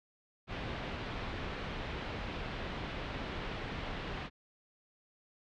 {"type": "low-pass noise", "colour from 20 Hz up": "pink", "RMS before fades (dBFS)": -40, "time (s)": [0.47, 4.3], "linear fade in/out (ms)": 50, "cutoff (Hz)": 3600, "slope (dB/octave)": 24, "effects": []}